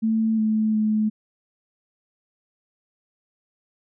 sine tone with pitch steps, 221.9 / 217.3 / 215.1 Hz, A3 / A3 / A3, +15 / -21 / -39 cents, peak -18 dBFS, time 0.02-1.1 s, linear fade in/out 20 ms, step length 360 ms, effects none

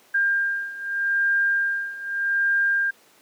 sine beating tone pair, 1600 / 1600.82 Hz, G6 / G6, +35 / +36 cents, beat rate 0.82 Hz, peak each -25 / -22 dBFS, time 0.14-2.91 s, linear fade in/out 10 ms, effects pink hiss -55 dBFS RMS until 3.21 s + high-pass 300 Hz 12 dB/octave

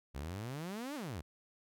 sawtooth exponential two-way sweep, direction up then down, 63.1 to 310.2 to 67 Hz, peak -36 dBFS, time 0.14-1.22 s, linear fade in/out 20 ms, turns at 0.95 s, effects none

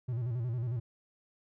triangle tone with vibrato, 119.9 Hz, A#2, 49 cents sharp, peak -29 dBFS, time 0.08-0.8 s, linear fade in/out 10 ms, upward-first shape square, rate 11 Hz, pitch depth 89 cents each way, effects none

